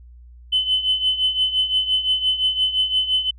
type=tone with tremolo; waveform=sine; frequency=3033 Hz; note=F#7; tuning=42 cents sharp; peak=-13 dBFS; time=0.52-3.31 s; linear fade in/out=10 ms; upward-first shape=triangle; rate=5.8 Hz; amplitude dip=80%; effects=tanh soft clip ceiling -9 dBFS + added 60 Hz sine -41 dBFS peak until 3.38 s